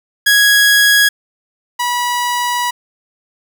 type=tone pair in turn; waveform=sawtooth; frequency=1661.2 / 972.8 Hz; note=G#6 / B5; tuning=0 / -26 cents; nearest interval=major sixth; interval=926 cents; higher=first; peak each=-4 / -11 dBFS; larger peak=first; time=0.26-1.09 / 1.79-2.71 s; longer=second; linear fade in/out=10 ms; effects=none